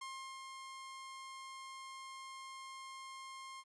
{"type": "tone with ADSR envelope", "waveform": "sawtooth", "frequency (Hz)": 1064, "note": "C6", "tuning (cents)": 29, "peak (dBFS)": -40, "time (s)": [0.01, 3.64], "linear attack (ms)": 7, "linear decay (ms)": 370, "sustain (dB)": -4, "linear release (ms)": 49, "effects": ["resampled to 24000 Hz", "13-bit"]}